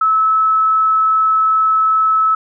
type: tone with frequency modulation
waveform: sine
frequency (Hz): 1300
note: E6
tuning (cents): -24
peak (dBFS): -10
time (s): 0.01-2.35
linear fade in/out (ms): 5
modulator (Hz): 22.5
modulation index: 0.23
effects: none